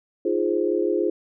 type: chord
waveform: sine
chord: F minor seventh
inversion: third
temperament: equal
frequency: 311.1 / 349.2 / 415.3 / 523.3 Hz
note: Eb4 / F4 / Ab4 / C5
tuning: 0 / 0 / 0 / 0 cents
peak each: -28 / -23 / -24 / -28 dBFS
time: 0.25-1.1 s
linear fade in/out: 5 ms
effects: none